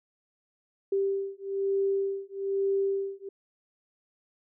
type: beating tone pair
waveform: sine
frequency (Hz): 392 / 393.1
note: G4 / G4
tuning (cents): 0 / +5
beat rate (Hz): 1.1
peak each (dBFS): -29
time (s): 0.92-3.29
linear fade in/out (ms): 5
effects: none